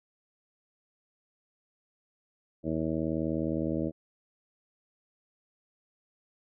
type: harmonic tone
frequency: 79.8 Hz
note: D#2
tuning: 44 cents sharp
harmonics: 1 / 2 / 3 / 4 / 5 / 6 / 7 / 8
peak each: -40 / -35 / -34 / -32 / -42 / -39 / -37 / -42 dBFS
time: 2.63-3.92 s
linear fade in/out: 50 ms
effects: none